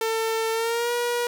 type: tone with pitch glide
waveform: sawtooth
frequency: 448.2 to 480.4 Hz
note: A4 to B4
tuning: +32 to -48 cents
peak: -19 dBFS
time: 0.01-1.27 s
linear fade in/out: 2 ms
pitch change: +120 cents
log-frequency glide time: 0.52-0.92 s
effects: 9-bit